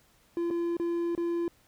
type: tone with dropouts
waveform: triangle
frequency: 341.6 Hz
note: F4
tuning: 38 cents flat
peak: -25 dBFS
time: 0.37-1.48 s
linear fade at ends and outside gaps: 1 ms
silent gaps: 0.503-0.509 / 0.768-0.798 / 1.151-1.177 s
effects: pink hiss -64 dBFS RMS until 1.67 s